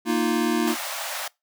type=chord; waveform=square; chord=Bb suspended fourth; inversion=none; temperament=equal; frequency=233.1 / 311.1 / 349.2 Hz; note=Bb3 / Eb4 / F4; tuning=0 / 0 / 0 cents; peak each=-25 / -26 / -26 dBFS; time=0.05-0.76 s; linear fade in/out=50 ms
type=high-pass noise; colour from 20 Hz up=pink; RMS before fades=-31 dBFS; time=0.67-1.28 s; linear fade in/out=5 ms; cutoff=550 Hz; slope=96 dB/octave
effects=noise-tail reverb RT60 0.2 s tail -23 dB re dry